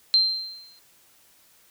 sine tone with exponential decay, 4142 Hz, C8, 18 cents flat, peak -13 dBFS, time 0.14-0.79 s, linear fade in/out 0 ms, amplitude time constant 140 ms, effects white hiss -58 dBFS RMS until 1.7 s

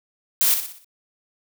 blue noise with echo, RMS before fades -18 dBFS, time 0.41-0.54 s, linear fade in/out 0 ms, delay 61 ms, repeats 5, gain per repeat -7 dB, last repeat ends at 0.845 s, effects none

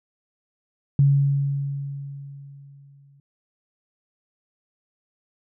sine tone with exponential decay, 140 Hz, C#3, 18 cents sharp, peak -12 dBFS, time 0.99-3.2 s, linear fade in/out 2 ms, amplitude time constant 480 ms, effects none

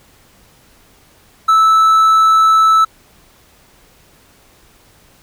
triangle tone, 1311 Hz, E6, 10 cents flat, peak -5 dBFS, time 1.48-2.85 s, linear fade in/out 10 ms, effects pink hiss -49 dBFS RMS until 5.22 s

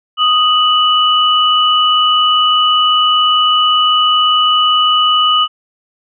sine tone pair together, 1244.1 / 2959 Hz, D#6 / F#7, -1 / -1 cents, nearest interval octave + minor third, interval 1500 cents, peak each -11 dBFS, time 0.17-5.48 s, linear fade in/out 50 ms, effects none

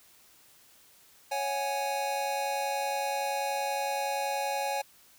square chord, C# suspended fourth, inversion none, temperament equal, 554.4 / 740 / 830.6 Hz, C#5 / F#5 / G#5, 0 / 0 / 0 cents, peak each -35 / -38 / -32 dBFS, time 1.31-4.82 s, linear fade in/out 10 ms, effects white hiss -59 dBFS RMS until 5.18 s

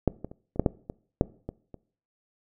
clicks, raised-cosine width 2 ms, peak -7 / -21 / -29 / -26 / -8 / -7 / -21 / -6 / -20 / -28 dBFS, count 10, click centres 0.077 / 0.246 / 0.315 / 0.56 / 0.596 / 0.662 / 0.899 / 1.211 / 1.49 / 1.743 s, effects noise-tail reverb RT60 0.5 s tail -21 dB re dry

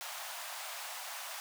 pink high-pass noise, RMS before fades -43 dBFS, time 0.01-1.4 s, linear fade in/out 0 ms, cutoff 640 Hz, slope 48 dB/octave, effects none

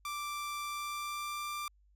sawtooth tone with pitch glide, 1174.7 to 1184.2 Hz, D6 to D6, 0 to +14 cents, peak -33 dBFS, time 0.05-1.68 s, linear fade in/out 2 ms, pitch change +14 cents, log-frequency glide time 0.61-1.54 s, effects added 50 Hz sine -63 dBFS peak until 1.95 s

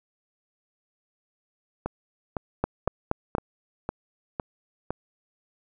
two click trains, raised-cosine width 1 ms, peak -14 / -9 dBFS, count 7 / 4, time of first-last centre 1.86-4.906 / 2.64-3.351 s, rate 1.97 / 4.22 Hz, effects none

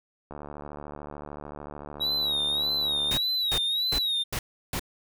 click train, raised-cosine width 1 ms, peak -25 dBFS, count 207, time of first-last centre 0.31-3.113 s, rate 73.5 Hz
triangle tone with vibrato, 3828 Hz, A#7, 45 cents sharp, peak -23 dBFS, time 2-4.24 s, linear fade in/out 20 ms, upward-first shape sine, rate 1.7 Hz, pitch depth 99 cents each way
pink noise bursts, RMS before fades -30 dBFS, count 5, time 3.11-4.795 s, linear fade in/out 2 ms, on 65 ms, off 340 ms
effects none

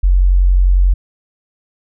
sine tone, 45.59 Hz, F#1, 25 cents flat, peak -7 dBFS, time 0.03-0.94 s, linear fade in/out 10 ms, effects none

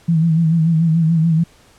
sine tone with vibrato, 163.2 Hz, E3, 17 cents flat, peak -11 dBFS, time 0.08-1.44 s, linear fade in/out 10 ms, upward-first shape sine, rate 6.9 Hz, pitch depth 62 cents each way, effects pink hiss -50 dBFS RMS until 1.78 s + low-pass 10000 Hz 12 dB/octave

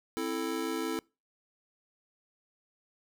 square chord, A minor, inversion first, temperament just, 264 / 330 / 440 Hz, C4 / E4 / A4, +16 / +2 / 0 cents, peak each -38 / -35 / -37 dBFS, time 0.17-0.99 s, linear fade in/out 0 ms, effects noise-tail reverb RT60 0.3 s tail -26 dB re dry

